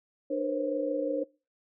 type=tone cluster; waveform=sine; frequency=298.6 / 476.1 / 512 / 538 Hz; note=D4 / A#4 / C5 / C5; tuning=+29 / +37 / -38 / +48 cents; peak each=-32 / -35 / -38 / -30 dBFS; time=0.3-1.24 s; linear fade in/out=10 ms; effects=noise-tail reverb RT60 0.3 s tail -23 dB re dry